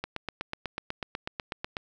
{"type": "click train", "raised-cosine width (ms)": 0.3, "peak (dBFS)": -16, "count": 15, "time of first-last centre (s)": [0.04, 1.768], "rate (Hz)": 8.1, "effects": []}